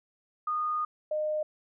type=tone pair in turn; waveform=sine; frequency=1229 / 611.7 Hz; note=D#6 / D#5; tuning=-22 / -30 cents; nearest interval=octave; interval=1208 cents; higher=first; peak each=-27 dBFS; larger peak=neither; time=0.47-0.85 / 1.11-1.43 s; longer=first; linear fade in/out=5 ms; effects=none